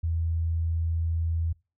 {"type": "tone", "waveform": "sine", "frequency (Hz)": 82.41, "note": "E2", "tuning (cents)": 0, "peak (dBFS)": -24, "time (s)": [0.03, 1.53], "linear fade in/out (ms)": 10, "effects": ["noise-tail reverb RT60 0.3 s tail -25 dB re dry"]}